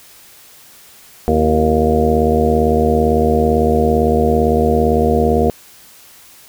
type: harmonic tone with a mistuned harmonic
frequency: 77.78 Hz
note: D#2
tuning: in tune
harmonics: 1 / 2 / 3 / 4 / 5 / 6 / 7 / 8 / 9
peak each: -18 / -24 / -17 / -26 / -19 / -16 / -28 / -25 / -19 dBFS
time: 1.28-5.5 s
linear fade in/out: 0 ms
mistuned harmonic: 4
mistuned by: +110 cents
effects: white hiss -43 dBFS RMS until 6.48 s